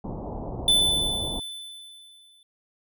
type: low-pass noise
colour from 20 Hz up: pink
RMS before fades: -33 dBFS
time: 0.04-1.4 s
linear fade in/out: 5 ms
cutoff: 920 Hz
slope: 48 dB/octave
type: tone with exponential decay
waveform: square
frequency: 3511 Hz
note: A7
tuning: 4 cents flat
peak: -16 dBFS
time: 0.68-2.43 s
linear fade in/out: 2 ms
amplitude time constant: 380 ms
effects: none